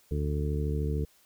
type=harmonic tone; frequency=73.42 Hz; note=D2; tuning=in tune; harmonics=1 / 2 / 3 / 4 / 5 / 6; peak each=-29 / -32 / -40 / -40 / -41 / -37 dBFS; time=0.11-1.05 s; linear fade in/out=5 ms; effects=white hiss -63 dBFS RMS until 1.25 s